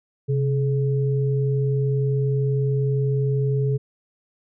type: tone pair together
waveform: sine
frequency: 133.65 / 424.3 Hz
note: C3 / G#4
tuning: +37 / +37 cents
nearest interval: octave + minor sixth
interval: 2000 cents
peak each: -19 / -26 dBFS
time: 0.28-3.78 s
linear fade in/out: 20 ms
effects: none